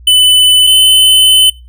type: tone pair in turn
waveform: square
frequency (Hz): 3005 / 3035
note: F#7 / F#7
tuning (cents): +26 / +43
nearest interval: unison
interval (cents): 17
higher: second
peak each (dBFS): -4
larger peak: neither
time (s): 0.07-0.67 / 0.67-1.5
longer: second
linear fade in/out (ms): 5
effects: noise-tail reverb RT60 0.3 s tail -23 dB re dry + added 60 Hz sine -32 dBFS peak until 1.68 s